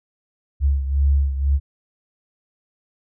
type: beating tone pair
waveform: sine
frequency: 69.3 / 71.3 Hz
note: C#2 / C#2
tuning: 0 / +49 cents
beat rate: 2 Hz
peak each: -16 / -22 dBFS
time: 0.6-1.6 s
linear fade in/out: 50 ms
effects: none